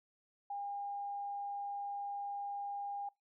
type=tone; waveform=sine; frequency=807 Hz; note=G#5; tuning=50 cents flat; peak=-38 dBFS; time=0.5-3.09 s; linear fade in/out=5 ms; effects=noise-tail reverb RT60 0.2 s tail -25 dB re dry